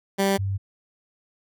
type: tone pair in turn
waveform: 15% pulse / sine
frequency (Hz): 196 / 97.78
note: G3 / G2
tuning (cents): 0 / -4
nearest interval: octave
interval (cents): 1204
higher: first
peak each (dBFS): -13 / -23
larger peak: first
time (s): 0.18-0.38 / 0.38-0.58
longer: neither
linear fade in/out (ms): 20
effects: none